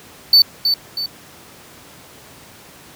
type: tone with echo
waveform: triangle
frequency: 4516 Hz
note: C#8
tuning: 31 cents sharp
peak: -5 dBFS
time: 0.33-0.42 s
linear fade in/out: 2 ms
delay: 320 ms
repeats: 2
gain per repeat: -7 dB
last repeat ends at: 1.06 s
effects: pink hiss -42 dBFS RMS until 2.95 s + high-pass 100 Hz 12 dB/octave